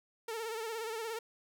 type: tone with vibrato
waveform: sawtooth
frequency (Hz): 449.2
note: A4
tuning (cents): +36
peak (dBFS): -33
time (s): 0.28-1.19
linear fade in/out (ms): 5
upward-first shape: sine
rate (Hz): 17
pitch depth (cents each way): 66
effects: none

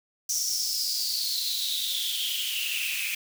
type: noise with high-pass filter sweep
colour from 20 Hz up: white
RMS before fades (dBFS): -29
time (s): 0.29-3.15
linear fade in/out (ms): 5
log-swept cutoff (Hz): 5900 to 2400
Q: 9.3
effects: none

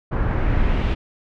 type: noise with low-pass filter sweep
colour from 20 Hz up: brown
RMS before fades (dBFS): -19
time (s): 0.11-0.95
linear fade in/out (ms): 20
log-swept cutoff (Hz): 1400 to 3100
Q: 1.6
effects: none

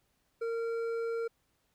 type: tone with hard clipping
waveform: sine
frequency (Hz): 460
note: A#4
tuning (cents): -23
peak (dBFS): -33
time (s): 0.41-1.28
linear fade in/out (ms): 10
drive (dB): 7
effects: pink hiss -75 dBFS RMS until 1.74 s

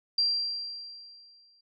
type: tone with exponential decay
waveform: sine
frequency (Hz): 4734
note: D8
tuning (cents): +13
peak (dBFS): -21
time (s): 0.18-1.61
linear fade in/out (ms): 5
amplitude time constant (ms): 310
effects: none

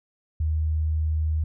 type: tone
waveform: sine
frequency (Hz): 78.1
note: D#2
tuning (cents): +7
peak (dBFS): -21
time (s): 0.4-1.44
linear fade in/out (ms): 5
effects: none

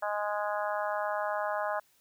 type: harmonic tone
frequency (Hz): 207.7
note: G#3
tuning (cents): 0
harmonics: 3 / 4 / 5 / 6 / 7 / 8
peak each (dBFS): -33 / -35 / -37 / -39 / -40 / -41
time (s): 0.02-1.8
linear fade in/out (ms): 10
effects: white hiss -67 dBFS RMS until 2 s

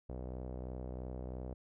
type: tone with low-pass filter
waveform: sawtooth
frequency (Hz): 63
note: B1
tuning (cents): +35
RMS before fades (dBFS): -43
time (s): 0.09-1.54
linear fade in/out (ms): 5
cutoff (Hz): 580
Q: 2
effects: none

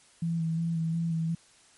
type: tone with vibrato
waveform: sine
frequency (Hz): 164.81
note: E3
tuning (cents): 0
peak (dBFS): -26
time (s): 0.22-1.35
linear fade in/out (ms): 5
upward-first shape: square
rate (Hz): 2.8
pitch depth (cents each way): 21
effects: white hiss -59 dBFS RMS until 1.77 s + MP3 48 kbps

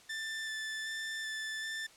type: tone with vibrato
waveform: sawtooth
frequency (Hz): 1766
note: A6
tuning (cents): +6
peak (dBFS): -33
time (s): 0.09-1.87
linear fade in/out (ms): 10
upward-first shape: square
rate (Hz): 1.3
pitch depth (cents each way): 9
effects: white hiss -59 dBFS RMS until 1.96 s + low-pass 8000 Hz 12 dB/octave

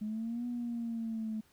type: exponential two-way sweep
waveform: sine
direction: up then down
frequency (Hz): 209.9 to 243.7 to 216.3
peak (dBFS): -33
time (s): 0.01-1.41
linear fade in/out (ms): 10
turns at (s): 0.46
effects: tanh soft clip ceiling -29 dBFS + pink hiss -67 dBFS RMS until 1.52 s

